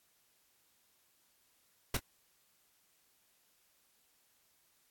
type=noise with echo; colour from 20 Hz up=pink; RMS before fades=-31 dBFS; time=1.94-1.97 s; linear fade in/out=5 ms; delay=25 ms; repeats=1; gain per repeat=-13 dB; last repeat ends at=1.995 s; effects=white hiss -72 dBFS RMS until 4.9 s + AAC 64 kbps